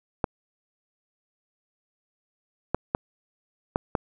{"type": "clicks", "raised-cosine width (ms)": 1, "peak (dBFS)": -8, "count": 5, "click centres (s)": [0.242, 2.746, 2.949, 3.759, 3.952], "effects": []}